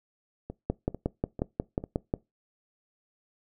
two click trains, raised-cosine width 2 ms, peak -23 / -13 dBFS, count 4 / 9, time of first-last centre 0.5-1.839 / 0.7-2.139 s, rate 2.24 / 5.56 Hz, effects noise-tail reverb RT60 0.2 s tail -22 dB re dry

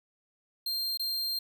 45% pulse tone with dropouts, 4186 Hz, C8, in tune, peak -29 dBFS, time 0.66-1.39 s, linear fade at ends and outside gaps 5 ms, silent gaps 0.974-0.995 s, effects none

